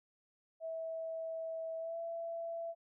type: tone with pitch glide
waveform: sine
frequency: 651 to 668.9 Hz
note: E5 to E5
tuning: -22 to +25 cents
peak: -38 dBFS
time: 0.6-2.75 s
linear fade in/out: 50 ms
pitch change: +47 cents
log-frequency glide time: 1.78-1.98 s
effects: none